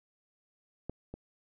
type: clicks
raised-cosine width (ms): 2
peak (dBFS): -23 / -28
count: 2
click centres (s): 0.896 / 1.14
effects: none